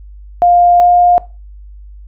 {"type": "tone pair in turn", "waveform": "sine", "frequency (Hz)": [703, 707.9], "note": ["F5", "F5"], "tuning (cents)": [11, 23], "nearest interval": "unison", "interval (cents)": 12, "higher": "second", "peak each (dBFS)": -5, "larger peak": "neither", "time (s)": [[0.42, 0.8], [0.8, 1.18]], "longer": "neither", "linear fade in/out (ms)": 0, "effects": ["noise-tail reverb RT60 0.3 s tail -19 dB re dry", "added 50 Hz sine -31 dBFS peak until 2.07 s"]}